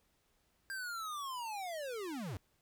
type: linear sweep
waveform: square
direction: down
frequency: 1604 to 79 Hz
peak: -40 dBFS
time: 0.7-2.37 s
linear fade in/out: 0 ms
effects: pink hiss -75 dBFS RMS until 2.61 s